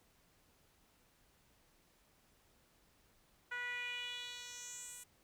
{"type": "tone with band-pass filter sweep", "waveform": "10% pulse", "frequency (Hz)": 488.3, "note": "B4", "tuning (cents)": -20, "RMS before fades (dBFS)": -45, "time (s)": [3.51, 5.04], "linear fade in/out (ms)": 10, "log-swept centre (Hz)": [1600, 9900], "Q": 3.2, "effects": ["pink hiss -71 dBFS RMS until 5.23 s"]}